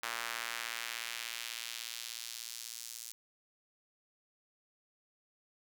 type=tone with high-pass filter sweep; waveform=sawtooth; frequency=116.54 Hz; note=A#2; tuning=in tune; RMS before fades=-42 dBFS; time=0.03-3.12 s; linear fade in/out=0 ms; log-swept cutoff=1300 to 6500 Hz; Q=1.1; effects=none